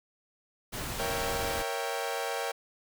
pink noise, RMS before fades -36 dBFS, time 0.72-1.63 s, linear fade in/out 20 ms
sawtooth chord, A# diminished seventh, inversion none, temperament equal, 466.2 / 554.4 / 659.3 / 784 Hz, A#4 / C#5 / E5 / G5, 0 / 0 / 0 / 0 cents, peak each -32 / -33 / -35 / -32 dBFS, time 0.99-2.52 s, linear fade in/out 10 ms
effects none

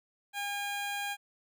15% pulse tone, 810 Hz, G#5, 43 cents flat, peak -27 dBFS, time 0.33-1.17 s, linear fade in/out 50 ms, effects none

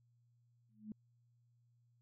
sine tone with exponential growth, 214.2 Hz, A3, 46 cents flat, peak -40 dBFS, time 0.69-0.92 s, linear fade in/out 2 ms, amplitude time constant 49 ms, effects added 119 Hz sine -70 dBFS peak until 2.01 s

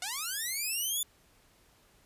5% pulse linear sweep, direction up, 698.5 to 3520 Hz, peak -22 dBFS, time 0.02-1.03 s, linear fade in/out 2 ms, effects pink hiss -64 dBFS RMS until 2.05 s + resampled to 32000 Hz

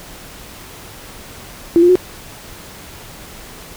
sine tone with pitch steps, 338.7 / 351.7 / 365.1 Hz, E4 / F4 / F#4, +47 / +12 / -23 cents, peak -6 dBFS, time 1.76-1.955 s, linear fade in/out 0 ms, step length 65 ms, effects pink hiss -36 dBFS RMS until 3.76 s

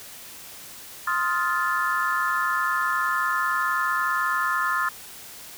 sine chord, F dominant seventh, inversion second, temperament just, 1047.7 / 1257.2 / 1396.9 / 1746.1 Hz, C6 / Eb6 / F6 / A6, +2 / +18 / 0 / -14 cents, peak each -27 dBFS, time 1.07-4.89 s, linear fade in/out 5 ms, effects white hiss -42 dBFS RMS until 5.57 s

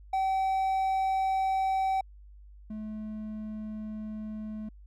triangle tone pair in turn, 767 / 215.2 Hz, G5 / A3, -38 / -38 cents, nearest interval octave + minor seventh, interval 2200 cents, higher first, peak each -23 / -33 dBFS, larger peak first, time 0.13-2.01 / 2.7-4.69 s, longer second, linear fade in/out 5 ms, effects added 50 Hz sine -48 dBFS peak until 4.86 s

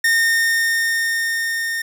45% pulse tone with level ramp, 1829 Hz, A#6, 33 cents flat, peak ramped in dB -13 to -21 dBFS, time 0.04-1.82 s, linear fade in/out 5 ms, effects none

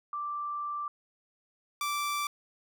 sine / sawtooth tone pair in turn, 1174.7 / 1168.3 Hz, D6 / D6, 0 / -9 cents, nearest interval unison, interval 9 cents, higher first, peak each -32 / -26 dBFS, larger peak second, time 0.13-0.88 / 1.81-2.27 s, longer first, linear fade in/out 2 ms, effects none

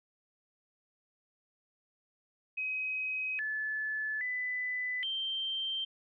sine tone with pitch steps, 2531 / 1731 / 1998 / 3140 Hz, D#7 / A6 / B6 / G7, +29 / -29 / +20 / +2 cents, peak -32 dBFS, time 2.57-5.85 s, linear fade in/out 10 ms, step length 820 ms, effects none

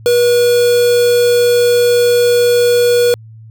triangle tone with quantisation, 483 Hz, B4, 39 cents flat, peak -6 dBFS, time 0.06-3.14 s, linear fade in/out 0 ms, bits 3, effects added 111 Hz sine -33 dBFS peak until 3.5 s

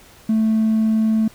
triangle tone, 220 Hz, A3, in tune, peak -11 dBFS, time 0.29-1.28 s, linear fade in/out 5 ms, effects tanh soft clip ceiling -10 dBFS + pink hiss -47 dBFS RMS until 1.34 s

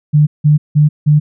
sine tone bursts, 149.6 Hz, D3, 32 cents sharp, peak -5 dBFS, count 4, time 0.13-1.2 s, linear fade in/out 20 ms, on 140 ms, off 170 ms, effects none

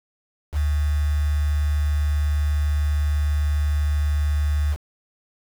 sine tone with quantisation, 73.9 Hz, D2, 11 cents sharp, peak -18 dBFS, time 0.52-4.77 s, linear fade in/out 50 ms, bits 6, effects none

